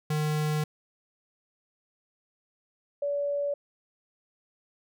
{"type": "tone pair in turn", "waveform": ["square", "sine"], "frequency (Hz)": [152.3, 572.5], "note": ["D#3", "D5"], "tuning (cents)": [-37, -44], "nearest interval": "octave + major seventh", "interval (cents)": 2293, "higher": "second", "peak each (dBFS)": -26, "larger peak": "neither", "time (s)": [[0.1, 0.64], [3.02, 3.54]], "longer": "first", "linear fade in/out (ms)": 5, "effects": []}